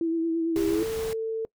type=tone with vibrato; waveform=sine; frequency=329.6 Hz; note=E4; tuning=in tune; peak=-23 dBFS; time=0.01-0.83 s; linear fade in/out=2 ms; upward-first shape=sine; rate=8.9 Hz; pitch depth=26 cents each way
type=noise; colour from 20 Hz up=pink; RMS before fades=-38 dBFS; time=0.56-1.13 s; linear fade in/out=0 ms
type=tone with pitch glide; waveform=sine; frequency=400 to 446.4 Hz; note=G4 to A4; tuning=+35 to +25 cents; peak=-26 dBFS; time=0.56-1.45 s; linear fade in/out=0 ms; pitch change=+190 cents; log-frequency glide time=0.7-0.84 s
effects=noise-tail reverb RT60 0.1 s tail -23 dB re dry